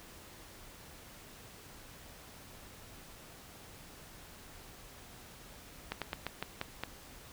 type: slowing click train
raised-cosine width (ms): 0.3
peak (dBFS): -19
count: 7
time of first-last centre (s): 5.92-6.836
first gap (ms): 97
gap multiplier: 1.18
effects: pink hiss -53 dBFS RMS until 7.32 s